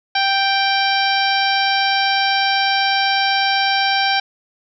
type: harmonic tone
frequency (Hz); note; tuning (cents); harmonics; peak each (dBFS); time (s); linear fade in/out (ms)
784; G5; 0; 1 / 2 / 3 / 4 / 5 / 6 / 7; -18 / -21 / -23 / -24 / -25 / -26 / -26; 0.15-4.2; 5
effects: none